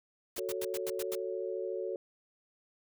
white noise bursts, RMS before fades -40 dBFS, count 7, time 0.36-1.153 s, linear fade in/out 5 ms, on 37 ms, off 89 ms
sine chord, F# minor, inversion none, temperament just, 370 / 444 / 555 Hz, F#4 / A4 / C#5, 0 / +16 / +2 cents, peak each -37 / -38 / -39 dBFS, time 0.38-1.96 s, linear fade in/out 2 ms
effects none

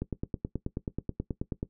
click train, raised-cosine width 3 ms, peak -18 dBFS, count 16, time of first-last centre 0.02-1.629 s, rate 9.32 Hz, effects noise-tail reverb RT60 0.1 s tail -17 dB re dry

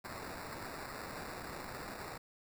white noise with sample-and-hold, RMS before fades -45 dBFS, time 0.04-2.18 s, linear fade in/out 10 ms, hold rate 3150 Hz, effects none

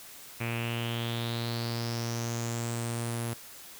sawtooth tone with low-pass filter sweep, 116.9 Hz, A#2, 5 cents sharp, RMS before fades -33 dBFS, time 0.4-3.34 s, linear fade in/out 10 ms, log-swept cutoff 2400 to 11000 Hz, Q 6, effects white hiss -48 dBFS RMS until 3.79 s

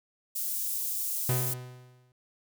white high-pass noise, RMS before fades -32 dBFS, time 0.35-1.54 s, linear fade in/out 10 ms, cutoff 8600 Hz, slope 12 dB/octave
45% pulse tone with exponential decay, 125.5 Hz, B2, 28 cents sharp, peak -24 dBFS, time 1.29-2.12 s, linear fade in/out 2 ms, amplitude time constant 180 ms
effects none

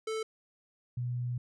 square / sine tone pair in turn, 440 / 122.62 Hz, A4 / B2, 0 / -12 cents, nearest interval octave + minor seventh, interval 2212 cents, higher first, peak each -33 / -31 dBFS, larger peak second, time 0.07-0.23 / 0.97-1.38 s, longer second, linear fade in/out 5 ms, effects resampled to 22050 Hz

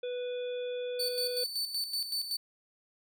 harmonic tone, 493.9 Hz, B4, in tune, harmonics 1 / 3 / 5 / 7, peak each -33 / -52 / -51 / -48 dBFS, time 0.03-1.44 s, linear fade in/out 5 ms
40% pulse tone with tremolo, 4516 Hz, C#8, 31 cents sharp, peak -29 dBFS, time 0.99-2.37 s, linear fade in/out 10 ms, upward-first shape square, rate 5.3 Hz, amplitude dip 60%
effects none

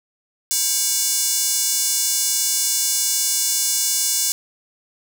square tone with high-pass filter, 319.4 Hz, D#4, 45 cents sharp, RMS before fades -20 dBFS, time 0.51-4.32 s, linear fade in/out 0 ms, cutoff 6700 Hz, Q 1.7, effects none

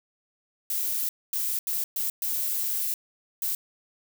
violet noise bursts at uneven times, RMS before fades -28 dBFS, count 6, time 0.7-1.09 / 1.33-1.59 / 1.67-1.84 / 1.96-2.1 / 2.22-2.94 / 3.42-3.55 s, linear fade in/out 2 ms, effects none

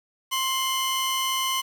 sawtooth tone pair together, 1054 / 2981 Hz, C6 / F#7, +12 / +12 cents, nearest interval octave + tritone, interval 1800 cents, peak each -22 / -24 dBFS, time 0.31-1.62 s, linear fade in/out 20 ms, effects 8-bit

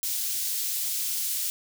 white high-pass noise, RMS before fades -29 dBFS, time 0.03-1.5 s, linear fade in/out 0 ms, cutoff 4000 Hz, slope 12 dB/octave, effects none

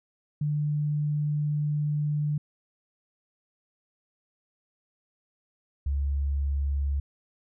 sine tone pair in turn, 148.6 / 70.13 Hz, D3 / C#2, +21 / +21 cents, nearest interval octave + minor second, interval 1300 cents, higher first, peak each -24 dBFS, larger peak neither, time 0.41-2.38 / 5.86-7 s, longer first, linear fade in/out 5 ms, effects none

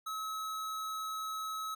square tone, 1287 Hz, E6, 42 cents flat, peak -37 dBFS, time 0.06-1.75 s, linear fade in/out 10 ms, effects none

